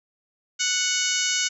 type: harmonic tone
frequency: 739 Hz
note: F#5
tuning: 2 cents flat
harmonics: 2 / 3 / 4 / 5 / 6 / 7 / 8 / 9 / 10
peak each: -31 / -30 / -28 / -33 / -32 / -32 / -29 / -28 / -34 dBFS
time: 0.59-1.49 s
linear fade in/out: 20 ms
effects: none